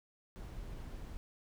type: noise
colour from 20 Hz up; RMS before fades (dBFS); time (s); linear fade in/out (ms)
brown; -45; 0.36-1.17; 0
effects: none